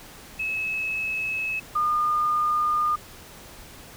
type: tone pair in turn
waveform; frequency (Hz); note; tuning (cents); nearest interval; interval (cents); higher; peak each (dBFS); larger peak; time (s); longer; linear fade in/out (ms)
sine; 2585 / 1215.4; E7 / D#6; -34 / -41; octave + minor second; 1307; first; -25 / -20; second; 0.39-1.6 / 1.75-2.96; neither; 10
effects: pink hiss -45 dBFS RMS until 3.96 s